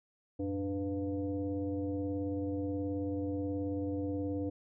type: tone with frequency modulation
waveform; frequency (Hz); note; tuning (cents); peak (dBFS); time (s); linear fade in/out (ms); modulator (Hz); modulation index
sine; 293.7; D4; 0; -32; 0.39-4.5; 10; 202; 1
effects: none